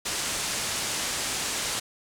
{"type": "low-pass noise", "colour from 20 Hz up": "white", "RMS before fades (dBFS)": -30, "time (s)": [0.05, 1.8], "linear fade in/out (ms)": 10, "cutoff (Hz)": 9100, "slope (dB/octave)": 24, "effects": []}